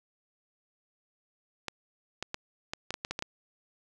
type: clicks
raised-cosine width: 0.2 ms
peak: -16 dBFS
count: 10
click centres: 1.683 / 2.226 / 2.344 / 2.735 / 2.906 / 2.941 / 3.049 / 3.11 / 3.191 / 3.224 s
effects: none

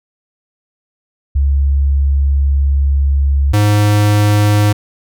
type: tone pair in turn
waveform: sine / square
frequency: 69.5 / 104.13 Hz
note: C#2 / G#2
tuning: +5 / +5 cents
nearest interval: perfect fifth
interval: 700 cents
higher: second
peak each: -9 dBFS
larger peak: neither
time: 1.35-3.53 / 3.53-4.73 s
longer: first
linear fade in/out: 10 ms
effects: none

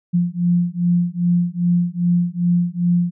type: beating tone pair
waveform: sine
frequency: 173.6 / 176.1 Hz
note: F3 / F3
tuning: -10 / +15 cents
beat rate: 2.5 Hz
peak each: -18 dBFS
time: 0.13-3.11 s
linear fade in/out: 20 ms
effects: none

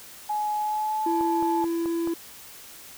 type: tone with pitch glide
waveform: sine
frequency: 843 to 868.7 Hz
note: G#5 to A5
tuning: +26 to -22 cents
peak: -24 dBFS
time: 0.29-1.65 s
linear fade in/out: 10 ms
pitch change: +52 cents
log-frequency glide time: 0.56-1.09 s
type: tone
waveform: triangle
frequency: 335.3 Hz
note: E4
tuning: 30 cents sharp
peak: -22 dBFS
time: 1.06-2.14 s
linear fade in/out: 5 ms
type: click train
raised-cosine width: 1 ms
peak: -23 dBFS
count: 5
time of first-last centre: 1.21-2.074 s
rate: 4.63 Hz
effects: white hiss -45 dBFS RMS until 2.97 s

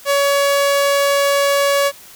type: tone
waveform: sawtooth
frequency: 563 Hz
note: C#5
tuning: 27 cents sharp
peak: -9 dBFS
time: 0.05-1.92 s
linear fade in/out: 50 ms
effects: white hiss -41 dBFS RMS until 2.15 s

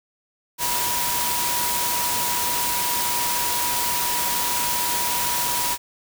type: tone in noise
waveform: sine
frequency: 966 Hz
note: B5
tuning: 39 cents flat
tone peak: -27 dBFS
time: 0.58-5.78 s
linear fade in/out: 50 ms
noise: white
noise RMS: -24 dBFS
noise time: 0.58-5.78 s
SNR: -6 dB
effects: none

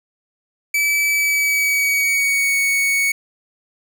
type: tone with pitch glide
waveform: 45% pulse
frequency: 2302 to 2226 Hz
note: D7 to C#7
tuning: -35 to +7 cents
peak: -15 dBFS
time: 0.74-3.12 s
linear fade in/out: 5 ms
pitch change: -58 cents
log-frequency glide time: 1.1-2.58 s
effects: none

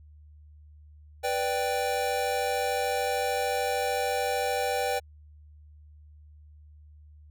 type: chord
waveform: square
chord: G major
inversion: first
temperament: equal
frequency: 493.9 / 587.3 / 784 Hz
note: B4 / D5 / G5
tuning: 0 / 0 / 0 cents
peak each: -31 / -33 / -30 dBFS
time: 1.23-5 s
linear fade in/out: 20 ms
effects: added 75 Hz sine -49 dBFS peak until 7.3 s

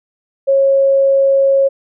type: tone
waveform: sine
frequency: 546 Hz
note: C#5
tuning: 26 cents flat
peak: -8 dBFS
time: 0.47-1.69 s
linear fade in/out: 20 ms
effects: none

